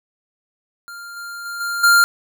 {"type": "tone with level steps", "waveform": "square", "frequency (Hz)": 1396.9, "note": "F6", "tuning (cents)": 0, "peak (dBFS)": [-33, -30, -27, -22, -10], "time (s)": [0.88, 2.04], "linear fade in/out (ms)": 0, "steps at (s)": [1.16, 1.45, 1.6, 1.83], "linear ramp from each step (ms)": 10, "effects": []}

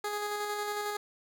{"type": "tone with tremolo", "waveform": "15% pulse", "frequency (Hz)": 415.3, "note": "G#4", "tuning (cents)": 0, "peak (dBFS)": -25, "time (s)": [0.04, 0.97], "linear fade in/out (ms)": 5, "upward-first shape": "square", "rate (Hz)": 11, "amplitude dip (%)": 25, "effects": []}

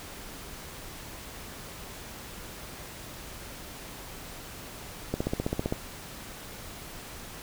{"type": "click train", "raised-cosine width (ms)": 2, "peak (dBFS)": -14, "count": 10, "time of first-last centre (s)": [5.14, 5.724], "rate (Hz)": 15.4, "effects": ["pink hiss -43 dBFS RMS until 7.42 s"]}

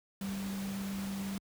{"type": "tone in noise", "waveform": "sine", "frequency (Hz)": 196, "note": "G3", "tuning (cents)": 0, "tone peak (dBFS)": -35, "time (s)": [0.21, 1.38], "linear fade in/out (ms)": 2, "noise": "pink", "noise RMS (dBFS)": -45, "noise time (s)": [0.21, 1.38], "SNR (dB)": 7, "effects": ["high-pass 60 Hz 12 dB/octave"]}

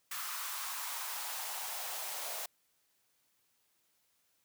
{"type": "noise with high-pass filter sweep", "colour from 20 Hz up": "white", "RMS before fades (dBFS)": -40, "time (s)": [0.11, 2.46], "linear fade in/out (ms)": 5, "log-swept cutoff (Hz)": [1200, 620], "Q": 2.9, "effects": ["white hiss -75 dBFS RMS until 4.44 s", "high-pass 60 Hz 12 dB/octave"]}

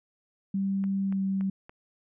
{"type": "tone with pitch glide", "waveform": "sine", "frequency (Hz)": [195.2, 193.18], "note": ["G3", "G3"], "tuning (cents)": [-7, -25], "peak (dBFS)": -25, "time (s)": [0.54, 1.5], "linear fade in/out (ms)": 5, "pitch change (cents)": -18, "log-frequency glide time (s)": [1.03, 1.22]}
{"type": "click train", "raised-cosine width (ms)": 0.5, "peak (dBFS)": -31, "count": 4, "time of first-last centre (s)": [0.84, 1.695], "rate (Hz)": 3.51}
{"effects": []}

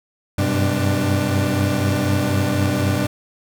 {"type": "tone cluster", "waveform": "30% pulse", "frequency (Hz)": [95.3, 99.3, 127.8, 296], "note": ["G2", "G2", "C3", "D4"], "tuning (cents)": [-48, 23, -40, 14], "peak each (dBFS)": -20, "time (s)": [0.38, 3.07], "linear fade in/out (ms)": 5, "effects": []}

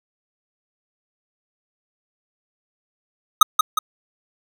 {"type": "tone with echo", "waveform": "square", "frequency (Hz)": 1256, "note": "D#6", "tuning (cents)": 16, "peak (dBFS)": -5, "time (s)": [3.41, 3.43], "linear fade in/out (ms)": 5, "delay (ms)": 180, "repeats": 2, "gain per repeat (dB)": -6, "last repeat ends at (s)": 3.79, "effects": []}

